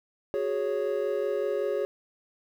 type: chord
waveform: triangle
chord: F# suspended second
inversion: none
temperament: equal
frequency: 370 / 415.3 / 554.4 Hz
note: F#4 / G#4 / C#5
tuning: 0 / 0 / 0 cents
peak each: -31 / -27 / -28 dBFS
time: 0.34-1.85 s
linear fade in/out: 0 ms
effects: 10-bit